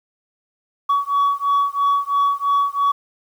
sine beating tone pair, 1128 / 1131 Hz, C#6 / C#6, +30 / +34 cents, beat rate 3 Hz, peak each -17 dBFS, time 0.89-2.92 s, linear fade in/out 10 ms, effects tanh soft clip ceiling -12 dBFS + 8-bit

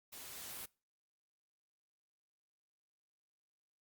white noise with level ramp, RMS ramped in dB -51 to -45 dBFS, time 0.12-0.66 s, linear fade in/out 10 ms, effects noise-tail reverb RT60 0.3 s tail -23 dB re dry + Opus 48 kbps

